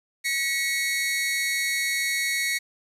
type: tone pair together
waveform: sawtooth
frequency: 1921 / 2206 Hz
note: B6 / C#7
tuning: -48 / -9 cents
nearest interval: major second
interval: 239 cents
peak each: -24 / -22 dBFS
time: 0.24-2.59 s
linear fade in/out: 20 ms
effects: resampled to 32000 Hz + 9-bit